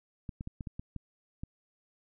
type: clicks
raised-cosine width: 5 ms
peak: -26 dBFS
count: 8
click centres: 0.292 / 0.409 / 0.474 / 0.608 / 0.672 / 0.795 / 0.963 / 1.435 s
effects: none